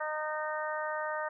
harmonic tone, 307.1 Hz, D#4, 23 cents flat, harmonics 2 / 3 / 4 / 5 / 6, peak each -36 / -38 / -39 / -40 / -41 dBFS, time 0-1.29 s, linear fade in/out 10 ms, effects none

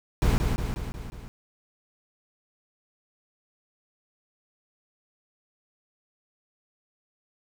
brown noise with echo, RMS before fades -21 dBFS, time 0.22-0.38 s, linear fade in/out 0 ms, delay 180 ms, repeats 5, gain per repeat -4 dB, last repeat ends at 1.28 s, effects none

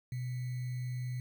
sine tone with sample-and-hold, 125.1 Hz, B2, 23 cents sharp, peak -34 dBFS, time 0.12-1.2 s, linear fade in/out 2 ms, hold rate 2100 Hz, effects none

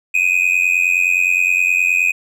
triangle tone with amplitude modulation, 2501 Hz, D#7, 8 cents sharp, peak -7 dBFS, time 0.14-2.12 s, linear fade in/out 10 ms, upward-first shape sine, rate 89.6 Hz, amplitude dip 90%, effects none

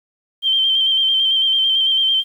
sine tone with vibrato, 3136 Hz, G7, in tune, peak -13 dBFS, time 0.42-2.24 s, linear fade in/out 50 ms, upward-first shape square, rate 9 Hz, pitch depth 25 cents each way, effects 8-bit

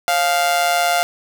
sawtooth tone with amplitude modulation, 698.5 Hz, F5, in tune, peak -8 dBFS, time 0.08-1.03 s, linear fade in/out 0 ms, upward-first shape sine, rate 156 Hz, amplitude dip 65%, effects none

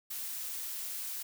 blue noise, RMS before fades -39 dBFS, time 0.1-1.23 s, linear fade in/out 10 ms, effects none

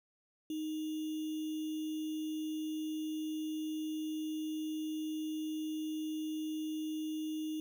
sine tone with sample-and-hold, 311.1 Hz, D#4, in tune, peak -35 dBFS, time 0.5-7.6 s, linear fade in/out 2 ms, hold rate 3150 Hz, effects none

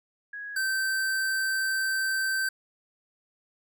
sine / square tone pair in turn, 1661.2 / 1551.8 Hz, G#6 / G6, 0 / -18 cents, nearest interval minor second, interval 118 cents, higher first, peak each -35 / -26 dBFS, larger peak second, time 0.33-0.56 / 0.56-2.49 s, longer second, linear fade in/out 5 ms, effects none

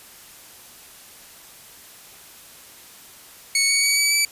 15% pulse tone with pitch steps, 2217 / 2239 / 2261 / 2283 / 2306 Hz, C#7 / C#7 / C#7 / D7 / D7, 0 / +17 / +34 / -50 / -32 cents, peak -10 dBFS, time 3.55-4.25 s, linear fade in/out 2 ms, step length 140 ms, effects white hiss -45 dBFS RMS until 4.31 s + resampled to 32000 Hz

